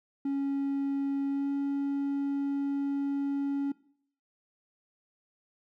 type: tone with pitch glide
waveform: triangle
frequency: 277.2 to 279.8 Hz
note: C#4 to C#4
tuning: 0 to +16 cents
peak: -25 dBFS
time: 0.25-3.72 s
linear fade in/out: 5 ms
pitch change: +16 cents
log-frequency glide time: 1.28-1.5 s
effects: noise-tail reverb RT60 0.6 s tail -21 dB re dry + tanh soft clip ceiling -21 dBFS